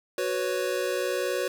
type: chord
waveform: square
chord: F# suspended fourth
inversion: none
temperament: equal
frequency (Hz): 370 / 493.9 / 554.4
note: F#4 / B4 / C#5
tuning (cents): 0 / 0 / 0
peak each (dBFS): -31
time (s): 0.18-1.48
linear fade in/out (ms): 2
effects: 8-bit